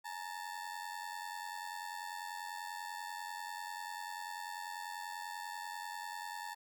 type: ring-modulated tone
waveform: 30% pulse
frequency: 889 Hz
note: A5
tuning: 18 cents sharp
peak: -36 dBFS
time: 0.04-6.55 s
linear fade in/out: 20 ms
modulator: 45.1 Hz
effects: none